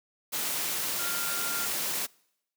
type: tone in noise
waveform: sine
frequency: 1396.9 Hz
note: F6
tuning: in tune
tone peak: -36 dBFS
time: 0.98-1.67 s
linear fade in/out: 20 ms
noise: white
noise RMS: -31 dBFS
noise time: 0.32-2.07 s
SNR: -8 dB
effects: noise-tail reverb RT60 0.8 s tail -26 dB re dry + high-pass 150 Hz 12 dB/octave